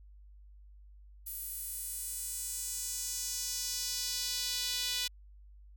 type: tone with high-pass filter sweep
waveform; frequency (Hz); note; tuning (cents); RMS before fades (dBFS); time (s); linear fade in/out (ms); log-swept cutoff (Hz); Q
sawtooth; 493.9; B4; 0; -37; 1.26-5.08; 10; 12000 to 3500; 1.9
effects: added 50 Hz sine -52 dBFS peak until 5.76 s